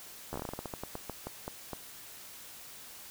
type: slowing click train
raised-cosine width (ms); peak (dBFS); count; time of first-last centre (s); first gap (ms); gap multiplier
1; -23; 18; 0.33-1.733; 12; 1.21
effects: white hiss -49 dBFS RMS until 3.1 s